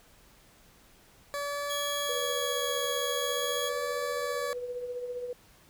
20% pulse tone with vibrato, 571 Hz, D5, 49 cents flat, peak -27 dBFS, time 1.34-4.53 s, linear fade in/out 0 ms, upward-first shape sine, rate 0.48 Hz, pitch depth 13 cents each way
sawtooth tone, 3322 Hz, G#7, in tune, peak -30 dBFS, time 1.69-3.7 s, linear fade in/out 20 ms
sine tone with tremolo, 491.6 Hz, B4, 8 cents flat, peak -31 dBFS, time 2.09-5.33 s, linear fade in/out 2 ms, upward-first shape triangle, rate 15 Hz, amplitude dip 55%
effects pink hiss -59 dBFS RMS until 5.69 s

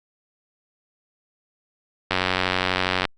click train, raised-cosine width 0.3 ms, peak -4 dBFS, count 88, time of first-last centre 2.11-3.053 s, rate 92.3 Hz, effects Opus 48 kbps

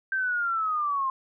sine linear sweep, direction down, 1572 to 1046.5 Hz, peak -24 dBFS, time 0.12-1.1 s, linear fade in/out 2 ms, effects none

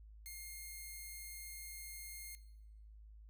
5% pulse tone, 2129 Hz, C7, 30 cents sharp, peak -37 dBFS, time 0.26-2.35 s, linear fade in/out 0 ms, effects noise-tail reverb RT60 0.9 s tail -17 dB re dry + added 53 Hz sine -54 dBFS peak until 3.29 s

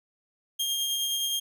sawtooth tone with tremolo, 3219 Hz, G7, 45 cents sharp, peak -22 dBFS, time 0.59-1.4 s, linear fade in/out 10 ms, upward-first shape triangle, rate 9.6 Hz, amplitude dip 30%, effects none

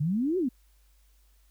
sine exponential two-way sweep, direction up then down, 138.59 to 389.5 to 230 Hz, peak -24 dBFS, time 0-0.49 s, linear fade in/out 10 ms, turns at 0.38 s, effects added 50 Hz sine -59 dBFS peak until 1.5 s + white hiss -69 dBFS RMS until 1.5 s

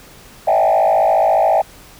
sine tone with frequency modulation, 712 Hz, F5, 33 cents sharp, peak -9 dBFS, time 0.47-1.62 s, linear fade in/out 10 ms, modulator 54.4 Hz, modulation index 2.2, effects tanh soft clip ceiling -7 dBFS + pink hiss -42 dBFS RMS until 1.99 s

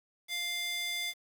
square tone with high-pass filter, 698.5 Hz, F5, in tune, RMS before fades -35 dBFS, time 0.28-1.14 s, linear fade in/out 50 ms, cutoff 2700 Hz, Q 3.8, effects 9-bit

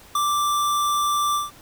square tone with ADSR envelope, 1174.7 Hz, D6, in tune, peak -17 dBFS, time 0.15-1.51 s, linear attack 5 ms, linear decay 5 ms, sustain -3 dB, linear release 160 ms, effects pink hiss -48 dBFS RMS until 1.61 s

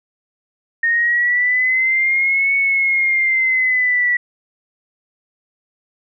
sine linear two-way sweep, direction up then down, 1841 to 2219 to 1942 Hz, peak -13 dBFS, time 0.83-4.17 s, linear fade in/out 5 ms, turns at 2.55 s, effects none

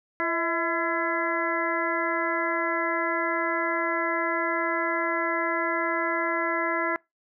harmonic tone with a mistuned harmonic, 337.6 Hz, E4, 41 cents sharp, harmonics 1 / 2 / 3 / 4 / 5 / 6, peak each -31 / -31 / -31 / -31 / -31 / -31 dBFS, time 0.2-6.96 s, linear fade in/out 0 ms, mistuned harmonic 2, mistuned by -63 cents, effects noise-tail reverb RT60 0.2 s tail -25 dB re dry

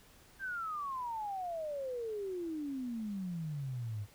sine exponential sweep, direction down, 1600 to 99 Hz, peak -36 dBFS, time 0.39-4.07 s, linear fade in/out 50 ms, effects pink hiss -61 dBFS RMS until 4.14 s

